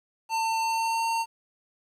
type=tone with pitch glide; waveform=square; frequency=898 to 911.6 Hz; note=A5 to A#5; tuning=+35 to -39 cents; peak=-25 dBFS; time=0.29-1.26 s; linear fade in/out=50 ms; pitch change=+26 cents; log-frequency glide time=0.6-1.06 s; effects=low-pass 10000 Hz 12 dB/octave + 10-bit